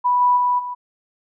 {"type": "tone with level steps", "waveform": "sine", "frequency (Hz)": 985, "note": "B5", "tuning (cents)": -5, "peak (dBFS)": [-14, -12, -15, -25], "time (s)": [0.04, 0.75], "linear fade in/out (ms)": 20, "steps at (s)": [0.2, 0.36, 0.58], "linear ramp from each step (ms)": 20, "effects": []}